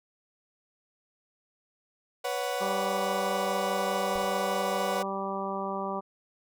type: chord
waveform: 35% pulse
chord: B suspended second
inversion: none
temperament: equal with one note detuned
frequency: 493.9 / 560.2 / 740 Hz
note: B4 / C#5 / F#5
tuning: 0 / +18 / 0 cents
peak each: -32 dBFS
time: 2.24-5.03 s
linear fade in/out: 10 ms
type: harmonic tone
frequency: 195 Hz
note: G3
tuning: 9 cents flat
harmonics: 1 / 2 / 3 / 4 / 5 / 6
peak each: -37 / -37 / -37 / -37 / -37 / -37 dBFS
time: 2.6-6.01 s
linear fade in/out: 20 ms
type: noise with exponential decay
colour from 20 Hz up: brown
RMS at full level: -44 dBFS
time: 4.15-4.47 s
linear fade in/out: 5 ms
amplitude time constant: 69 ms
effects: none